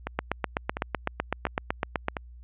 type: two click trains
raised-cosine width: 0.5 ms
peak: -15 / -10 dBFS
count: 4 / 16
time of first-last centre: 0.07-2.168 / 0.19-2.084 s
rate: 1.43 / 7.92 Hz
effects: added 60 Hz sine -44 dBFS peak until 2.43 s + resampled to 8000 Hz